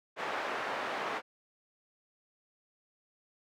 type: band-pass noise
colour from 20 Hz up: pink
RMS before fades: -36 dBFS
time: 0.16-1.22 s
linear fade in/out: 50 ms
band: 570 to 1900 Hz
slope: 12 dB/octave
effects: none